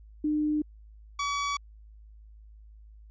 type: tone pair in turn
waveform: sine / sawtooth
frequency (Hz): 302 / 1137.9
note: D4 / C#6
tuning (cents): +48 / +45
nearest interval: octave + major seventh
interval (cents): 2297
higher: second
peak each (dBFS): -24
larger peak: neither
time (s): 0.24-0.62 / 1.19-1.57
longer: neither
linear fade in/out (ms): 5
effects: added 53 Hz sine -48 dBFS peak until 3.1 s + resampled to 16000 Hz